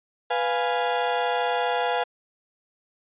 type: chord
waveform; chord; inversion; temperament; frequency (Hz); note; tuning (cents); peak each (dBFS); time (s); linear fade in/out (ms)
35% pulse; F diminished; second; equal; 493.9 / 698.5 / 830.6; Cb5 / F5 / Ab5; 0 / 0 / 0; -25; 0.3-2.04; 10
effects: resampled to 8000 Hz